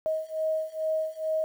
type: beating tone pair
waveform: sine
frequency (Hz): 630 / 632.3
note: D#5 / D#5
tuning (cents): +21 / +28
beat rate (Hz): 2.3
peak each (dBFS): -30 / -29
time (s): 0.06-1.44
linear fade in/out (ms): 0
effects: 9-bit